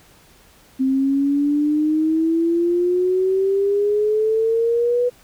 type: exponential sweep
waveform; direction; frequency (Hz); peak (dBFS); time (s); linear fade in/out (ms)
sine; up; 261.6 to 493.9; -15; 0.79-5.1; 20
effects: pink hiss -51 dBFS RMS until 5.23 s